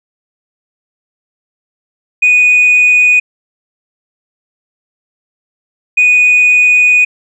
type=tone pair in turn; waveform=sine; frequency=2477 / 2477 Hz; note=D#7 / D#7; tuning=-8 / -8 cents; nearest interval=unison; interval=0 cents; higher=neither; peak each=-3 dBFS; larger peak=neither; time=2.22-3.2 / 5.97-7.05 s; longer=second; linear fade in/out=10 ms; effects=tanh soft clip ceiling -2 dBFS